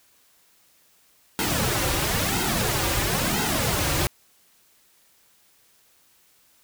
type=noise with flanger; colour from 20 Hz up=pink; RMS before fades=-24 dBFS; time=1.39-4.07 s; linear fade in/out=0 ms; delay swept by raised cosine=1.7 to 4.7 ms; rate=0.99 Hz; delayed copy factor=-0.8; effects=white hiss -60 dBFS RMS until 6.63 s